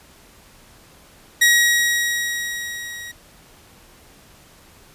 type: tone with level ramp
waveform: sawtooth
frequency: 1902 Hz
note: A#6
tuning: 34 cents sharp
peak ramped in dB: -7 to -29 dBFS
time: 1.41-3.12 s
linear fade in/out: 10 ms
effects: pink hiss -49 dBFS RMS until 4.94 s + resampled to 32000 Hz

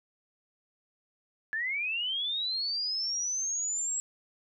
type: linear sweep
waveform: sine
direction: up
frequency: 1700 to 7700 Hz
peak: -29 dBFS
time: 1.53-4 s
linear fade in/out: 0 ms
effects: none

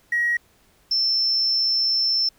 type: tone pair in turn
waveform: triangle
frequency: 1900 / 5338 Hz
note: A#6 / E8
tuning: +33 / +21 cents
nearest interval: octave + tritone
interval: 1788 cents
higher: second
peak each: -15 dBFS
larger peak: neither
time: 0.12-0.37 / 0.91-2.29 s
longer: second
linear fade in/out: 5 ms
effects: tanh soft clip ceiling -16 dBFS + pink hiss -59 dBFS RMS until 2.38 s

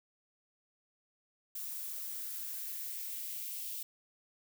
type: noise with high-pass filter sweep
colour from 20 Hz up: violet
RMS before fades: -41 dBFS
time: 1.55-3.83 s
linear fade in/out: 5 ms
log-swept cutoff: 860 to 3000 Hz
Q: 1.9
effects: none

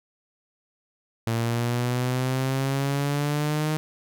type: exponential sweep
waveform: sawtooth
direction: up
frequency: 114 to 155.56 Hz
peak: -19 dBFS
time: 1.27-3.77 s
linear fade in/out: 0 ms
effects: none

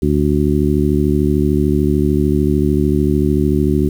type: harmonic tone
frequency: 73.42 Hz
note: D2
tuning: in tune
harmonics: 1 / 2 / 3 / 4 / 5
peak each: -18 / -18 / -18 / -18 / -18 dBFS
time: 0.02-3.89 s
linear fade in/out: 5 ms
effects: 7-bit

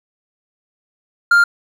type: tone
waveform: triangle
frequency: 1400 Hz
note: F6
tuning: 4 cents sharp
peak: -6 dBFS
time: 1.31-1.44 s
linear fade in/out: 5 ms
effects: none

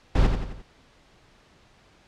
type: noise with echo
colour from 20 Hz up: brown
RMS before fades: -18 dBFS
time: 0.15-0.27 s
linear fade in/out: 5 ms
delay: 88 ms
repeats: 4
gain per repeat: -6 dB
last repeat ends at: 0.622 s
effects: pink hiss -57 dBFS RMS until 2.07 s + low-pass 5000 Hz 12 dB/octave

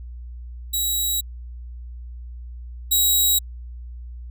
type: tone pair in turn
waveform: 10% pulse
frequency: 3873 / 3848 Hz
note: B7 / B7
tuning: -35 / -46 cents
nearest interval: unison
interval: 11 cents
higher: first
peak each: -13 / -8 dBFS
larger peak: second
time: 0.73-1.21 / 2.91-3.39 s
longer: neither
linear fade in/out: 10 ms
effects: added 60 Hz sine -33 dBFS peak until 4.3 s

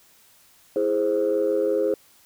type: chord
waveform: sine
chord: E augmented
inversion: none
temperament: equal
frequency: 329.6 / 415.3 / 523.3 Hz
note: E4 / G#4 / B#4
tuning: 0 / 0 / 0 cents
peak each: -26 / -22 / -22 dBFS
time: 0.76-1.94 s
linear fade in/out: 2 ms
effects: tanh soft clip ceiling -13 dBFS + white hiss -56 dBFS RMS until 2.25 s

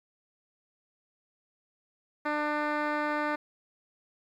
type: tone with low-pass filter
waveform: 10% pulse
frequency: 298.6 Hz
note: D4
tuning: 29 cents sharp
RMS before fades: -30 dBFS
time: 2.25-3.36 s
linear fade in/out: 10 ms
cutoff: 2100 Hz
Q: 1
effects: 10-bit

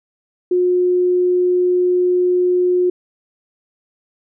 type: tone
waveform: sine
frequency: 360 Hz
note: F#4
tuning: 47 cents flat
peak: -12 dBFS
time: 0.51-2.9 s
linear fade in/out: 5 ms
effects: none

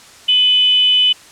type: tone with frequency modulation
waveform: sine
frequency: 3000 Hz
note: F#7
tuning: 23 cents sharp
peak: -9 dBFS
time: 0.28-1.13 s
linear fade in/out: 10 ms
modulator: 487 Hz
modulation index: 0.3
effects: white hiss -41 dBFS RMS until 1.31 s + low-pass 8000 Hz 12 dB/octave

